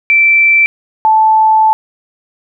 sine tone pair in turn, 2335 / 874.6 Hz, D7 / A5, -11 / -11 cents, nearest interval octave + perfect fourth, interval 1700 cents, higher first, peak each -5 dBFS, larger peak neither, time 0.1-0.66 / 1.05-1.73 s, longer second, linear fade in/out 0 ms, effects none

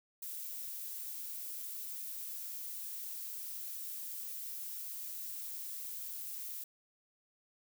violet noise, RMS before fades -43 dBFS, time 0.22-6.64 s, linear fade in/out 5 ms, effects none

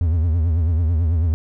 triangle tone with vibrato, 82.41 Hz, E2, in tune, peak -13 dBFS, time 0.01-1.34 s, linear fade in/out 0 ms, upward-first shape triangle, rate 9.1 Hz, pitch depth 150 cents each way, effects none

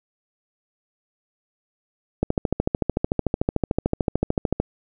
click train, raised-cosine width 2 ms, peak -6 dBFS, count 33, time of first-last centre 2.23-4.6 s, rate 13.5 Hz, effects none

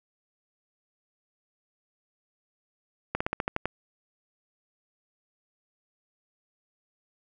slowing click train, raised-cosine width 0.5 ms, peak -12 dBFS, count 8, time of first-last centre 3.15-3.656 s, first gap 55 ms, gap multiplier 1.09, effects none

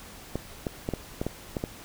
clicks, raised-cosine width 2 ms, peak -15 dBFS, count 8, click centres 0.356 / 0.668 / 0.889 / 0.937 / 1.215 / 1.266 / 1.568 / 1.639 s, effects pink hiss -46 dBFS RMS until 1.84 s

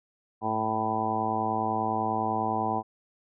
harmonic tone with a mistuned harmonic, 110 Hz, A2, in tune, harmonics 1 / 2 / 3 / 4 / 5 / 6 / 7 / 8 / 9, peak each -38 / -34 / -36 / -37 / -41 / -37 / -29 / -35 / -32 dBFS, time 0.41-2.83 s, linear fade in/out 50 ms, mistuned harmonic 1, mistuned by -54 cents, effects none

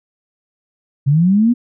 sine linear sweep, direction up, 132.1 to 246.9 Hz, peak -9 dBFS, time 1.06-1.54 s, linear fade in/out 20 ms, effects none

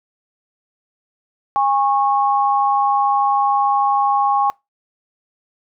sine tone pair together, 815 / 1096.7 Hz, G#5 / C#6, -33 / -19 cents, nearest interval perfect fourth, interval 514 cents, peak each -15 / -18 dBFS, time 1.56-4.5 s, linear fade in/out 0 ms, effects noise-tail reverb RT60 0.2 s tail -24 dB re dry

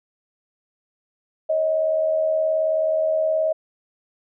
sine tone pair together, 554.4 / 633.3 Hz, C#5 / D#5, 0 / +30 cents, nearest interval major second, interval 230 cents, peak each -28 / -18 dBFS, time 1.49-3.53 s, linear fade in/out 10 ms, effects none

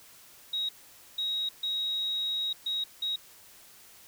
sine tone bursts at uneven times, 3798 Hz, A#7, 32 cents sharp, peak -28 dBFS, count 5, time 0.53-0.69 / 1.18-1.49 / 1.63-2.53 / 2.66-2.84 / 3.02-3.16 s, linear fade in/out 5 ms, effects white hiss -54 dBFS RMS until 4.07 s

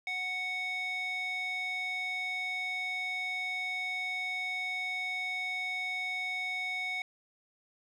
square tone with band-pass filter, 740 Hz, F#5, in tune, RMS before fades -35 dBFS, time 0.07-7.02 s, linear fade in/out 2 ms, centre 2600 Hz, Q 8, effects none

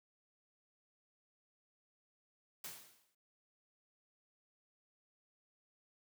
white noise with exponential decay, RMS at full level -44 dBFS, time 2.64-3.15 s, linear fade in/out 5 ms, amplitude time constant 110 ms, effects high-pass 100 Hz 12 dB/octave

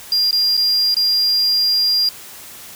triangle tone with dropouts, 4800 Hz, D8, 37 cents sharp, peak -12 dBFS, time 0.12-2.09 s, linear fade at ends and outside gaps 2 ms, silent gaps 0.31-0.328 / 0.569-0.575 / 0.944-0.967 s, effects white hiss -37 dBFS RMS until 2.75 s

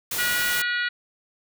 white noise, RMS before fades -28 dBFS, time 0.11-0.62 s, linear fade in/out 5 ms
harmonic tone, 483.4 Hz, B4, 37 cents flat, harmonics 3 / 4 / 5 / 6 / 7 / 8 / 9, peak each -25 / -28 / -35 / -35 / -38 / -37 / -37 dBFS, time 0.18-0.89 s, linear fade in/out 10 ms
effects none

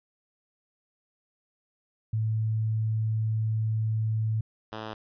sine / 5% pulse tone pair in turn, 110 / 109.3 Hz, A2 / A2, 0 / -11 cents, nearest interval unison, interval 11 cents, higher first, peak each -24 dBFS, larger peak neither, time 2.13-4.41 / 4.72-4.94 s, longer first, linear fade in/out 5 ms, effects resampled to 11025 Hz

